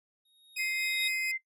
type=tone with exponential growth; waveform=square; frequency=3748 Hz; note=A#7; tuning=9 cents sharp; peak=-29 dBFS; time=0.25-1.08 s; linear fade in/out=5 ms; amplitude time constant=180 ms
type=tone with tremolo; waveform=sawtooth; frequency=2519 Hz; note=D#7; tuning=21 cents sharp; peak=-29 dBFS; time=0.56-1.32 s; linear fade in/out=10 ms; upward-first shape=triangle; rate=4.3 Hz; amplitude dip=40%
type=tone with pitch glide; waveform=sine; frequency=2093 to 2080 Hz; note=C7 to C7; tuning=0 to -11 cents; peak=-31 dBFS; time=0.58-1.38 s; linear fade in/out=20 ms; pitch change=-11 cents; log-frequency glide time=0.85-1.07 s
effects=noise-tail reverb RT60 0.1 s tail -19 dB re dry + resampled to 32000 Hz